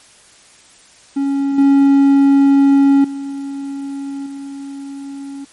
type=tone with level steps; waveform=triangle; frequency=277.2 Hz; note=C#4; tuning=in tune; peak=-12 / -5 / -20 / -24 dBFS; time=1.16-5.45 s; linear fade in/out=10 ms; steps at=1.58 / 3.04 / 4.26 s; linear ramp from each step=5 ms; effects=white hiss -46 dBFS RMS until 5.52 s + MP3 48 kbps